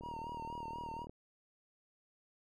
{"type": "tone with vibrato", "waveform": "triangle", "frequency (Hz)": 932.3, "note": "A#5", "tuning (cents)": 0, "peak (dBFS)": -40, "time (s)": [0.01, 1.07], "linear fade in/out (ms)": 50, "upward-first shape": "sine", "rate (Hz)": 4.1, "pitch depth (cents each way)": 51}
{"type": "click train", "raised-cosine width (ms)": 2, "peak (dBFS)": -35, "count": 43, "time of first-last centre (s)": [0.01, 1.095], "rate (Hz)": 38.7}
{"effects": []}